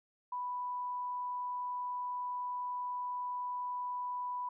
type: tone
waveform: sine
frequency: 989 Hz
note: B5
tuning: 2 cents sharp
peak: -35 dBFS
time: 0.32-4.49 s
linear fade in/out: 5 ms
effects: none